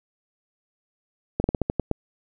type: slowing click train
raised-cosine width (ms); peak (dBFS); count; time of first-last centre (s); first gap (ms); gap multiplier
2; -8; 8; 1.4-1.913; 41; 1.19
effects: none